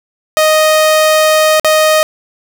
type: tone with dropouts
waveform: sawtooth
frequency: 622.3 Hz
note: D#5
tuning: in tune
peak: -3 dBFS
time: 0.37-2.03 s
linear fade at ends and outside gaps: 0 ms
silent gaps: 1.597-1.646 s
effects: none